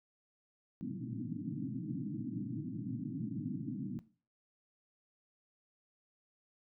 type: band-pass noise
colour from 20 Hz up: white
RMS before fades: -40 dBFS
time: 0.81-3.99 s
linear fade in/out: 0 ms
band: 110 to 310 Hz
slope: 96 dB/octave
effects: noise-tail reverb RT60 0.4 s tail -17 dB re dry